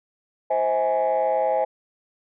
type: chord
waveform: sine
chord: C augmented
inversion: none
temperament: equal with one note detuned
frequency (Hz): 523.3 / 642.7 / 830.6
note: C5 / E5 / G#5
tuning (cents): 0 / -44 / 0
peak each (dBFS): -22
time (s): 0.5-1.65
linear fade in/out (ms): 10
effects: tanh soft clip ceiling -14 dBFS